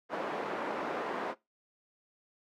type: band-pass noise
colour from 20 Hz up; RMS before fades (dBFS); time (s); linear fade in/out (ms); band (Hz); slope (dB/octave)
pink; -36; 0.09-1.35; 50; 370 to 1300; 12
effects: noise-tail reverb RT60 0.2 s tail -20 dB re dry + high-pass 150 Hz 12 dB/octave